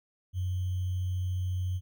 sine tone with sample-and-hold, 91.4 Hz, F#2, 21 cents flat, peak -28 dBFS, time 0.33-1.81 s, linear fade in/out 50 ms, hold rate 3150 Hz, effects none

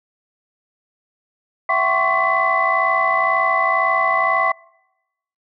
sine tone cluster, 666 / 759 / 1064 / 1126 / 2006 Hz, E5 / F#5 / C6 / C#6 / B6, +18 / +44 / +29 / +27 / +26 cents, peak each -22 / -23 / -22 / -19 / -20 dBFS, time 1.69-4.52 s, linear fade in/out 5 ms, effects noise-tail reverb RT60 0.9 s tail -25 dB re dry + tanh soft clip ceiling -4 dBFS

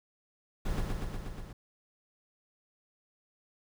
brown noise with echo, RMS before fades -32 dBFS, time 0.65-0.81 s, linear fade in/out 5 ms, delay 120 ms, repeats 6, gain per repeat -2 dB, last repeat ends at 1.53 s, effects none

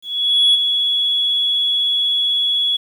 sine tone with ADSR envelope, 3371 Hz, G#7, 25 cents sharp, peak -7 dBFS, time 0.02-2.77 s, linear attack 520 ms, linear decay 20 ms, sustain -7 dB, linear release 11 ms, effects tanh soft clip ceiling -7 dBFS + 8-bit

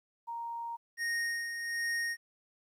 sine tone, 932.3 Hz, A#5, in tune, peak -36 dBFS, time 0.27-0.77 s, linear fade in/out 20 ms
square tone with tremolo, 1859 Hz, A#6, 5 cents flat, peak -31 dBFS, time 0.97-2.17 s, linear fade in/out 50 ms, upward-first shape sine, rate 1.3 Hz, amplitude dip 50%
effects low-pass 11000 Hz 12 dB/octave + 12-bit

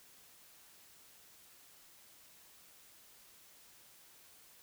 silence, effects white hiss -61 dBFS RMS until 4.62 s

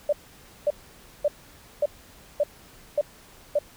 sine tone bursts, 587.3 Hz, D5, in tune, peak -18 dBFS, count 7, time 0.09-3.589 s, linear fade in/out 5 ms, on 37 ms, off 540 ms, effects pink hiss -51 dBFS RMS until 3.76 s

